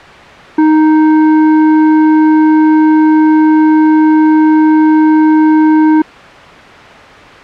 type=tone with hard clipping; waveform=sine; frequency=311.1 Hz; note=D#4; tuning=in tune; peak=-6 dBFS; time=0.58-6.02 s; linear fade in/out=5 ms; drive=10 dB; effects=white hiss -31 dBFS RMS until 7.43 s + low-pass 2000 Hz 12 dB/octave